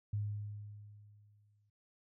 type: tone with exponential decay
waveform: sine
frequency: 103.83 Hz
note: G#2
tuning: in tune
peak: -32 dBFS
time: 0.13-1.7 s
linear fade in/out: 5 ms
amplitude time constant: 340 ms
effects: none